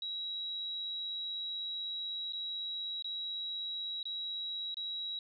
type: tone with dropouts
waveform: sine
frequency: 3868 Hz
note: B7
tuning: 37 cents flat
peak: -36 dBFS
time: 0.02-5.19 s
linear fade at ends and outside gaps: 2 ms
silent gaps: 2.324-2.332 / 3.024-3.044 / 4.03-4.054 / 4.744-4.769 s
effects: none